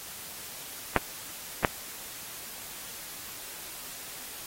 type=clicks; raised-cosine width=0.5 ms; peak=-5 dBFS; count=2; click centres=0.963 / 1.648 s; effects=white hiss -42 dBFS RMS until 4.46 s + AAC 48 kbps